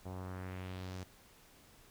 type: tone with low-pass filter sweep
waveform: sawtooth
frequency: 92.5 Hz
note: F#2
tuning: in tune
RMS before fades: -44 dBFS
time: 0.05-1.04 s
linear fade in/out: 10 ms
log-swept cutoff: 770 to 7000 Hz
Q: 1.7
effects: pink hiss -62 dBFS RMS until 1.9 s